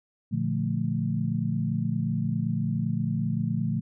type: chord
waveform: sine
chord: Bb major seventh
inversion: none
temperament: equal with one note detuned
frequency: 117.15 / 146.83 / 174.61 / 220 Hz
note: Bb2 / D3 / F3 / A3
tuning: +9 / 0 / 0 / 0 cents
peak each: -30 dBFS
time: 0.31-3.81 s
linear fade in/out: 20 ms
effects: none

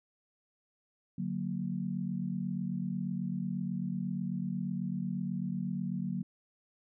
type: chord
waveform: sine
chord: D augmented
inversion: none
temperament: equal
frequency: 146.83 / 185 / 233.1 Hz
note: D3 / F#3 / A#3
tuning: 0 / 0 / 0 cents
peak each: -39 / -34 / -38 dBFS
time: 1.18-6.23 s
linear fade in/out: 5 ms
effects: none

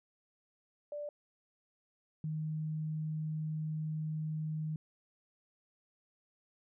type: tone pair in turn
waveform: sine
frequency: 587.3 / 155.56 Hz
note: D5 / D#3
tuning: 0 / 0 cents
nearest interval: octave + major seventh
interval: 2300 cents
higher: first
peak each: -38 / -34 dBFS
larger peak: second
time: 0.92-1.09 / 2.24-4.76 s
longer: second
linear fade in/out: 2 ms
effects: none

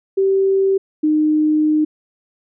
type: tone pair in turn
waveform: sine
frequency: 387.5 / 306.4 Hz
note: G4 / D#4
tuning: -20 / -27 cents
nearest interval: major third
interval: 407 cents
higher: first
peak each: -12 dBFS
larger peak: neither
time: 0.17-0.78 / 1.03-1.85 s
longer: second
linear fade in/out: 10 ms
effects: none

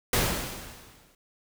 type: noise with exponential decay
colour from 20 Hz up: pink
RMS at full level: -22 dBFS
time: 0.13-1.15 s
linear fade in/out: 2 ms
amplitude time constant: 220 ms
effects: none

